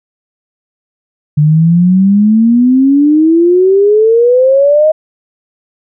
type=exponential sweep; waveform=sine; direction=up; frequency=146.83 to 632 Hz; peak=-4 dBFS; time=1.37-4.92 s; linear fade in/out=10 ms; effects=none